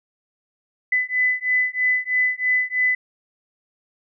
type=beating tone pair; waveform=sine; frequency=2003 / 2006.1 Hz; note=B6 / B6; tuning=+24 / +27 cents; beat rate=3.1 Hz; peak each=-21 dBFS; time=0.92-2.95 s; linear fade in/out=5 ms; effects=none